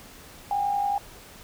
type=tone pair together; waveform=sine; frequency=759 / 809.9 Hz; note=F#5 / G#5; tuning=+44 / -44 cents; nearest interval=minor second; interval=112 cents; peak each=-32 / -23 dBFS; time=0.51-0.98 s; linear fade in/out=2 ms; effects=pink hiss -47 dBFS RMS until 1.43 s